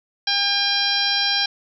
harmonic tone with a mistuned harmonic, 804 Hz, G5, 44 cents sharp, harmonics 1 / 2 / 3 / 4 / 5 / 6 / 7, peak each -29 / -26 / -29 / -24 / -24 / -25 / -25 dBFS, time 0.27-1.46 s, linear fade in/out 5 ms, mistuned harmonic 7, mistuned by -38 cents, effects none

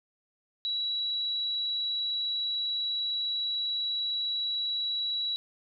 sine tone, 3909 Hz, B7, 19 cents flat, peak -28 dBFS, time 0.65-5.36 s, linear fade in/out 0 ms, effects none

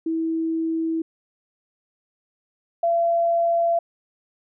sine tone pair in turn, 325.1 / 678.6 Hz, E4 / F5, -24 / -50 cents, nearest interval octave + minor second, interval 1274 cents, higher second, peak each -21 / -17 dBFS, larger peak second, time 0.06-1.02 / 2.83-3.79 s, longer neither, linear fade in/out 5 ms, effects none

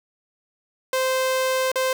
sawtooth tone with dropouts, 520 Hz, C5, 11 cents flat, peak -16 dBFS, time 0.93-1.93 s, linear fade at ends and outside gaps 2 ms, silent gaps 1.717-1.757 s, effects none

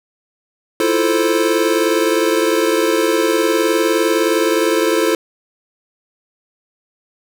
square chord, F major seventh, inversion third, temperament equal, 329.6 / 349.2 / 440 / 523.3 Hz, E4 / F4 / A4 / C5, 0 / 0 / 0 / 0 cents, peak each -19 / -21 / -18 / -21 dBFS, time 0.8-5.15 s, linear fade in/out 2 ms, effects none

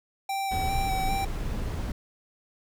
square tone with vibrato, 774 Hz, G5, 22 cents flat, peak -28 dBFS, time 0.29-1.25 s, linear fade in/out 5 ms, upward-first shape square, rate 2.5 Hz, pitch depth 19 cents each way
brown noise, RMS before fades -30 dBFS, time 0.51-1.92 s, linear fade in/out 5 ms
effects none

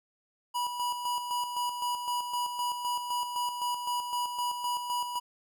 square tone with tremolo, 975 Hz, B5, 23 cents flat, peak -29 dBFS, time 0.54-5.2 s, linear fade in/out 20 ms, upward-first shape square, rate 3.9 Hz, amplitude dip 50%, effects none

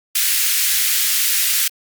white high-pass noise, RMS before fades -17 dBFS, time 0.15-1.68 s, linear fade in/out 5 ms, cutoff 1700 Hz, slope 24 dB/octave, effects Opus 48 kbps

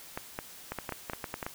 clicks, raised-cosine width 0.5 ms, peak -19 dBFS, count 12, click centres 0.175 / 0.389 / 0.72 / 0.787 / 0.892 / 0.923 / 1.098 / 1.134 / 1.242 / 1.341 / 1.428 / 1.465 s, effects white hiss -49 dBFS RMS until 1.54 s

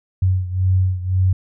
sine beating tone pair, 92.5 / 94.4 Hz, F#2 / F#2, 0 / +35 cents, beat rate 1.9 Hz, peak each -16 / -20 dBFS, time 0.22-1.33 s, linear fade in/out 5 ms, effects none

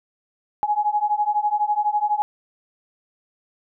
sine beating tone pair, 830.6 / 842.6 Hz, G#5 / G#5, 0 / +25 cents, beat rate 12 Hz, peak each -22 / -21 dBFS, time 0.63-2.22 s, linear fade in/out 0 ms, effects none

